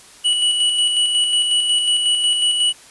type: tone with tremolo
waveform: square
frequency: 2942 Hz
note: F#7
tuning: 11 cents flat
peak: -14 dBFS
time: 0.24-2.73 s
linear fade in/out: 20 ms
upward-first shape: square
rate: 5.5 Hz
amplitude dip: 35%
effects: white hiss -44 dBFS RMS until 2.9 s + resampled to 24000 Hz